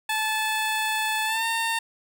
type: tone with pitch glide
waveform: 15% pulse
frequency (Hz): 870 to 910.6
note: A5 to A#5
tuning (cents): -20 to -41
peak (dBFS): -17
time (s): 0.09-1.79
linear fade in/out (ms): 5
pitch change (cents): +79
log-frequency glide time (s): 1.25-1.44
effects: none